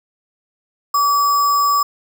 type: tone with sample-and-hold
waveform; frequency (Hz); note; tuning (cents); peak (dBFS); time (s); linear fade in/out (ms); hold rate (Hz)
sine; 1149; D6; -38; -12; 0.94-1.83; 5; 6300
effects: none